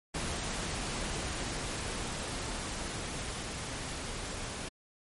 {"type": "noise with level ramp", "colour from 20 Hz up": "pink", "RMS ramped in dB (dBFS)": [-35, -39], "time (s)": [0.14, 4.69], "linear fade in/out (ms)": 10, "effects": ["MP3 48 kbps"]}